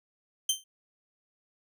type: tone with exponential decay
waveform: 20% pulse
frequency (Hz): 3122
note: G7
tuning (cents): -8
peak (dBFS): -16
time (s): 0.49-0.64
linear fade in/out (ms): 5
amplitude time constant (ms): 31
effects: none

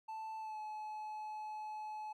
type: tone with pitch glide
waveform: triangle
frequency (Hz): 880 to 856.4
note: A5 to A5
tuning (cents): 0 to -47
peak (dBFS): -40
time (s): 0.08-2.13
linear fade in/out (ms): 10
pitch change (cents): -47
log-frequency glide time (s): 0.39-0.59
effects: none

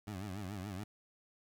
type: tone with vibrato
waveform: 20% pulse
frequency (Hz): 98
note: G2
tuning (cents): 0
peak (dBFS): -36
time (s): 0.07-0.84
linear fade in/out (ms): 5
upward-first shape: triangle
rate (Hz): 7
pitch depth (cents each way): 180
effects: 11-bit

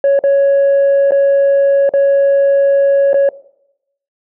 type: tone with dropouts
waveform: sine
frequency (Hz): 556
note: C#5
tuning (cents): +5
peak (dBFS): -5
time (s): 0.04-3.29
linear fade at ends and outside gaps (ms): 2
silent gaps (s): 0.191-0.238 / 1.109-1.119 / 1.892-1.937 / 3.132-3.142
effects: noise-tail reverb RT60 0.8 s tail -20 dB re dry + tanh soft clip ceiling -6 dBFS

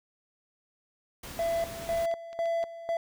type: noise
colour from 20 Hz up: pink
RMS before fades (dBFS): -42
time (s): 1.23-2.06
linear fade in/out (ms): 5
type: tone with tremolo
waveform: triangle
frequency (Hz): 670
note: E5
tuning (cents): +28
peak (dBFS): -24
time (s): 1.39-2.97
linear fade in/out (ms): 2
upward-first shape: square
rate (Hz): 2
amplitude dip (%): 80
type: clicks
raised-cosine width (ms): 0.2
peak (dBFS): -32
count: 5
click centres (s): 1.822 / 2.114 / 2.33 / 2.457 / 2.63
effects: none

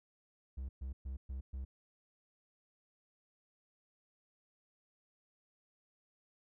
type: tone bursts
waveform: triangle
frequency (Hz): 65.9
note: C2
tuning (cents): +13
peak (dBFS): -37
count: 5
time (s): 0.57-1.65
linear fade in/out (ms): 10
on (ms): 120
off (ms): 120
effects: none

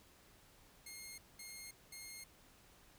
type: tone bursts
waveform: 10% pulse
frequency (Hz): 2139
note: C7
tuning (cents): +38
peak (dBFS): -40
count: 3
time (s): 0.86-2.24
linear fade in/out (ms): 5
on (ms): 320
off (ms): 210
effects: pink hiss -65 dBFS RMS until 2.98 s

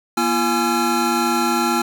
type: tone cluster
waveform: square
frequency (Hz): 239.4 / 341.4 / 833 / 1355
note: A#3 / F4 / G#5 / E6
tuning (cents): +46 / -39 / +5 / +47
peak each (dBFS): -23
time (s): 0.17-1.82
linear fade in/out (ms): 5
effects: none

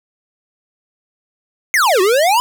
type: exponential two-way sweep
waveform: square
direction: down then up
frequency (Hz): 2217 to 354.5 to 1017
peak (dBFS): -11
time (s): 1.74-2.4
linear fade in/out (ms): 0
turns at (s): 2.01
effects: none

